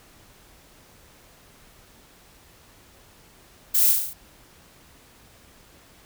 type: noise with echo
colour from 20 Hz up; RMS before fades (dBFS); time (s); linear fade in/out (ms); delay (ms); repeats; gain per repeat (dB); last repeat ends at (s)
violet; -20; 3.74-3.92; 10; 36; 6; -3; 4.136
effects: pink hiss -53 dBFS RMS until 6.05 s